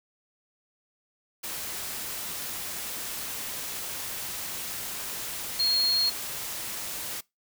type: tone in noise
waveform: sine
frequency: 4272 Hz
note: C8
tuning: 35 cents sharp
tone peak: -22 dBFS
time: 5.59-6.1 s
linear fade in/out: 10 ms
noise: white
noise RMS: -35 dBFS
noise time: 1.43-7.21 s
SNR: +10 dB
effects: noise-tail reverb RT60 0.2 s tail -23 dB re dry